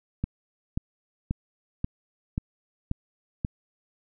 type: click train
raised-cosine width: 5 ms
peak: -14 dBFS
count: 7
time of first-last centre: 0.24-3.449 s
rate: 1.87 Hz
effects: none